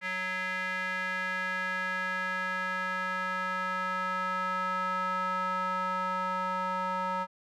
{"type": "tone with band-pass filter sweep", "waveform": "square", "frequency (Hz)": 185, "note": "F#3", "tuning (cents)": 0, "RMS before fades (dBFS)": -32, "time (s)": [0.01, 7.27], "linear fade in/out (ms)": 50, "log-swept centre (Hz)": [1900, 1100], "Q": 4, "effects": []}